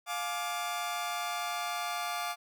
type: chord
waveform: sawtooth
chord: D diminished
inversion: first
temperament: just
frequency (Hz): 704.8 / 845.8 / 1174.7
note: F5 / Ab5 / D6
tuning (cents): +16 / +31 / 0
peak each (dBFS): -32 / -37 / -33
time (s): 0.06-2.36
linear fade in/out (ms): 50
effects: none